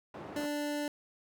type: band-pass noise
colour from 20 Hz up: white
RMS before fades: -45 dBFS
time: 0.14-0.46 s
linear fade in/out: 2 ms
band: 110 to 770 Hz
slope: 12 dB/octave
type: tone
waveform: 25% pulse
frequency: 293.7 Hz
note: D4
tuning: in tune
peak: -29 dBFS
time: 0.36-0.88 s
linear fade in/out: 2 ms
effects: none

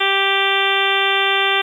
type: harmonic tone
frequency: 392 Hz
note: G4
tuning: in tune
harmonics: 1 / 2 / 3 / 4 / 5 / 6 / 7 / 8 / 9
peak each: -23 / -23 / -23 / -23 / -23 / -23 / -23 / -23 / -23 dBFS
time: 0-1.62 s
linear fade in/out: 10 ms
effects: 8-bit

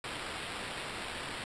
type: noise with sample-and-hold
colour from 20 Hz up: blue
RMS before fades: -40 dBFS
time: 0.04-1.44 s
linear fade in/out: 2 ms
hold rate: 6300 Hz
effects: resampled to 22050 Hz

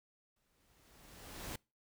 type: noise with exponential growth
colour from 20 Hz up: pink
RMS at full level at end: -42 dBFS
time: 0.36-1.56 s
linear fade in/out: 5 ms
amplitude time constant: 260 ms
effects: noise-tail reverb RT60 0.3 s tail -26 dB re dry

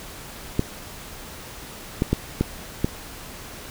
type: clicks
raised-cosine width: 3 ms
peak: -6 dBFS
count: 5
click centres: 0.594 / 2.021 / 2.13 / 2.41 / 2.845 s
effects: pink hiss -39 dBFS RMS until 3.7 s

